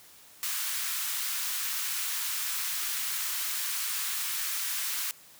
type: high-pass noise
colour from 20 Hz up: white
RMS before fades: -32 dBFS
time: 0.43-5.11 s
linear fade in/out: 0 ms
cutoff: 1100 Hz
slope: 24 dB/octave
effects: white hiss -54 dBFS RMS until 5.39 s + high-pass 60 Hz 12 dB/octave